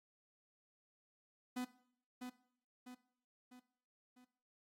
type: tone with echo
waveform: 45% pulse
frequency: 250 Hz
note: B3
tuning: 21 cents sharp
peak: -39 dBFS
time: 1.56-1.65 s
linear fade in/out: 10 ms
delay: 650 ms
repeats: 4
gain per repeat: -6 dB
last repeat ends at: 4.25 s
effects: noise-tail reverb RT60 0.6 s tail -17 dB re dry + AAC 48 kbps